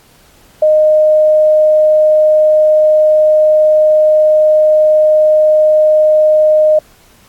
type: tone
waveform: sine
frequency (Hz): 616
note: D#5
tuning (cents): -17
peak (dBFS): -5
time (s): 0.62-6.79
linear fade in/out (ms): 5
effects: pink hiss -46 dBFS RMS until 7.28 s + AAC 64 kbps